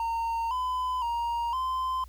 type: tone with pitch steps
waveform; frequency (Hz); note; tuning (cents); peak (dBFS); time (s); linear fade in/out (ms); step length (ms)
triangle; 918 / 1010 / 939 / 1033; A#5 / B5 / A#5 / C6; -27 / +39 / +12 / -22; -25; 0-2.04; 2; 510
effects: added 60 Hz sine -45 dBFS peak until 2.08 s + white hiss -62 dBFS RMS until 2.08 s